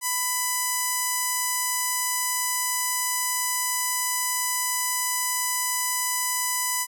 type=tone with notch filter; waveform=5% pulse; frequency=997 Hz; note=B5; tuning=16 cents sharp; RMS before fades=-26 dBFS; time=0.01-6.87 s; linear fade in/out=50 ms; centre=3500 Hz; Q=0.98; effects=none